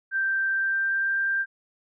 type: tone with pitch glide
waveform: sine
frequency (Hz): 1568 to 1582.6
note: G6 to G6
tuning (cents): 0 to +16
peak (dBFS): -22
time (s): 0.11-1.46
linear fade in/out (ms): 50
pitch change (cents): +16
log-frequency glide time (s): 0.49-1.15
effects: none